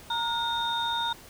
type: tone cluster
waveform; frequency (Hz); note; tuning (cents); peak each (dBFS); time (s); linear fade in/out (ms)
sine; 929 / 1432 / 3677; A#5 / F6 / A#7; -6 / +43 / -24; -28 / -34 / -29; 0.1-1.13; 5
effects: tanh soft clip ceiling -19 dBFS + pink hiss -49 dBFS RMS until 1.29 s